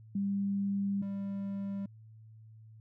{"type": "tone pair in turn", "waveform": ["sine", "triangle"], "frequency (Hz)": [198.7, 197.75], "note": ["G3", "G3"], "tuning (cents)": [24, 15], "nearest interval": "unison", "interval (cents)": 9, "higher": "first", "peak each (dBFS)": [-29, -32], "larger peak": "first", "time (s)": [[0.15, 1.02], [1.02, 1.86]], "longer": "first", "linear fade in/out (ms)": 5, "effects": ["added 110 Hz sine -51 dBFS peak until 2.8 s"]}